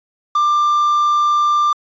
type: tone with quantisation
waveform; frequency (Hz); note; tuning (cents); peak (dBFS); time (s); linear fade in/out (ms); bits
triangle; 1188; D6; +20; -10; 0.35-1.73; 5; 6
effects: resampled to 16000 Hz